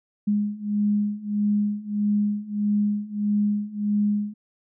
sine beating tone pair, 206.2 / 207.8 Hz, G#3 / G#3, -12 / +1 cents, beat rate 1.6 Hz, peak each -25 / -23 dBFS, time 0.27-4.34 s, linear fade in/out 10 ms, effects none

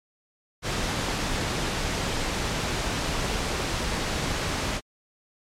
pink noise, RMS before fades -27 dBFS, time 0.62-4.81 s, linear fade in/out 50 ms, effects low-pass 7000 Hz 12 dB/octave + MP3 96 kbps

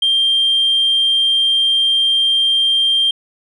sine tone, 3180 Hz, G7, 24 cents sharp, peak -10 dBFS, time 0.02-3.11 s, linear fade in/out 5 ms, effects tanh soft clip ceiling -8 dBFS

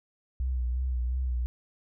sine tone with vibrato, 62.5 Hz, B1, 21 cents sharp, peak -26 dBFS, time 0.4-1.46 s, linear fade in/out 0 ms, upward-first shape sine, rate 2.8 Hz, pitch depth 54 cents each way, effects none

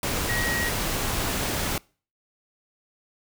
sine tone in noise, 1900 Hz, A#6, 33 cents sharp, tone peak -27 dBFS, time 0.29-0.69 s, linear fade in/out 2 ms, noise pink, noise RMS -27 dBFS, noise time 0.03-1.78 s, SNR -3 dB, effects noise-tail reverb RT60 0.4 s tail -25 dB re dry

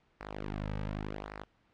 sawtooth tone with flanger, 51.4 Hz, G#1, 17 cents flat, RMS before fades -39 dBFS, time 0.2-1.44 s, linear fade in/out 10 ms, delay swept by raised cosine 0.29 to 2.89 ms, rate 0.88 Hz, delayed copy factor -0.85, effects pink hiss -70 dBFS RMS until 1.73 s + low-pass 3000 Hz 12 dB/octave

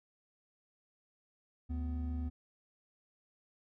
triangle tone pair together, 74.33 / 250 Hz, D2 / B3, +21 / +21 cents, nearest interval octave + major sixth, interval 2100 cents, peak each -33 / -40 dBFS, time 1.69-2.3 s, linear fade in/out 20 ms, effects none

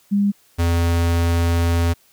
sine / square tone pair in turn, 201.8 / 84.85 Hz, G#3 / F2, -49 / -49 cents, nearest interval octave + minor third, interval 1500 cents, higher first, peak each -14 / -16 dBFS, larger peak first, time 0.11-0.32 / 0.58-1.94 s, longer second, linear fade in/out 20 ms, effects white hiss -56 dBFS RMS until 2.12 s

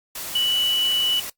sine tone in noise, 2960 Hz, F#7, in tune, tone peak -18 dBFS, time 0.35-1.2 s, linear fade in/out 5 ms, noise white, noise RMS -32 dBFS, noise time 0.15-1.3 s, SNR +11 dB, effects noise-tail reverb RT60 0.1 s tail -19 dB re dry + Opus 48 kbps

